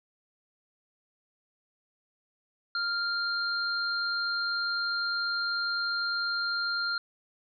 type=tone pair together; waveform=sine; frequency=1396.9 / 4186 Hz; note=F6 / C8; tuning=0 / 0 cents; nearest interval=octave + perfect fifth; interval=1900 cents; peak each=-29 / -32 dBFS; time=2.75-6.98 s; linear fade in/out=2 ms; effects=none